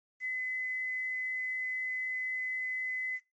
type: tone with quantisation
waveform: sine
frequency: 2024 Hz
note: B6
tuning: 42 cents sharp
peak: -32 dBFS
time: 0.2-3.2 s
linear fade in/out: 50 ms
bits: 10
effects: noise-tail reverb RT60 0.2 s tail -17 dB re dry + MP3 32 kbps